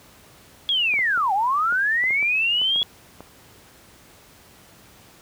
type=linear two-way sweep; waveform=sine; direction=down then up; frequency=3383 to 748 to 3383 Hz; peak=-18 dBFS; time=0.69-2.83 s; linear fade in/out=0 ms; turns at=1.33 s
type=clicks; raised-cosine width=1 ms; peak=-24 dBFS; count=11; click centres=0.939 / 0.99 / 1.176 / 1.725 / 2.039 / 2.107 / 2.227 / 2.616 / 2.76 / 2.818 / 3.206 s
effects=pink hiss -50 dBFS RMS until 5.21 s + high-pass 60 Hz 12 dB/octave